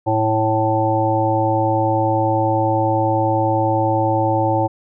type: harmonic tone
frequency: 110 Hz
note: A2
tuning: in tune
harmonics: 1 / 3 / 5 / 7 / 8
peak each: -21 / -21 / -21 / -21 / -21 dBFS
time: 0.06-4.68 s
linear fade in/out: 20 ms
effects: none